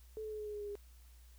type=tone with pitch steps; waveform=sine; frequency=435.4 / 431.4 / 427.4 / 423.5 / 419.6 / 415.7 / 411.9 / 408.1 Hz; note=A4 / A4 / G#4 / G#4 / G#4 / G#4 / G#4 / G#4; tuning=-18 / -34 / +50 / +34 / +18 / +2 / -14 / -30 cents; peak=-40 dBFS; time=0.17-0.754 s; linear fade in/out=0 ms; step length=73 ms; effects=added 60 Hz sine -56 dBFS peak until 1.38 s + white hiss -68 dBFS RMS until 1.38 s